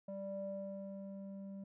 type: tone with low-pass filter sweep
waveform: square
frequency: 196 Hz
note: G3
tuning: in tune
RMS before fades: -45 dBFS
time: 0.08-1.64 s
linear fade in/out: 5 ms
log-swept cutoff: 660 to 400 Hz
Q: 6.4
effects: none